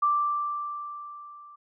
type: tone with level ramp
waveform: sine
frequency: 1174.7 Hz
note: D6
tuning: in tune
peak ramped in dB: -19 to -46 dBFS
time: 0.02-1.56 s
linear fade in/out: 10 ms
effects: none